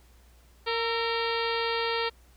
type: harmonic tone with a mistuned harmonic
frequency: 461.9 Hz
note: A#4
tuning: 16 cents flat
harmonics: 1 / 2 / 3 / 4 / 5 / 6 / 7 / 8 / 9 / 10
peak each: -30 / -33 / -35 / -36 / -37 / -38 / -38 / -39 / -40 / -40 dBFS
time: 0.66-2.1 s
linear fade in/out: 20 ms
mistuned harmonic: 3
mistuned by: -56 cents
effects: added 60 Hz sine -55 dBFS peak until 2.36 s + pink hiss -62 dBFS RMS until 2.36 s